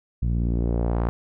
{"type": "tone with low-pass filter sweep", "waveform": "sawtooth", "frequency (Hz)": 58.27, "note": "A#1", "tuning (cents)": 0, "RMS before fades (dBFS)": -23, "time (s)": [0.22, 1.09], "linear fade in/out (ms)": 0, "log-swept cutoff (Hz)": [140, 1200], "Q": 1.3, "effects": []}